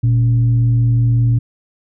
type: tone with frequency modulation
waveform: sine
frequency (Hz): 118.3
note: A#2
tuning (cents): +26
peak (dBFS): -10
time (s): 0.03-1.39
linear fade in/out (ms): 10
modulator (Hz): 162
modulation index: 0.27
effects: none